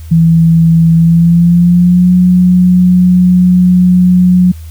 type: tone with pitch glide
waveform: sine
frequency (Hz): 164.81 to 180.77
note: E3 to F#3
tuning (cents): 0 to -40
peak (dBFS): -3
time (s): 0.11-4.52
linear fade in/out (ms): 10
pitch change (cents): +160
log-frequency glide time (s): 0.95-2.11
effects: added 80 Hz sine -24 dBFS peak until 4.7 s + white hiss -42 dBFS RMS until 4.7 s